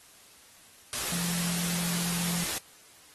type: tone in noise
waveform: sine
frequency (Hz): 172.8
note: F3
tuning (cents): -18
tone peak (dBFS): -33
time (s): 1.12-2.44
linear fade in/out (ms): 0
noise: white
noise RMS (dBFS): -32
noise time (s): 0.93-2.58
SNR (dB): -4
effects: white hiss -55 dBFS RMS until 3.14 s + AAC 32 kbps